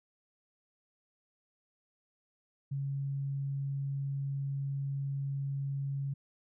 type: tone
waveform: sine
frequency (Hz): 138.5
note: C#3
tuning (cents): -1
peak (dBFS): -32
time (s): 2.71-6.14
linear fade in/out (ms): 10
effects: none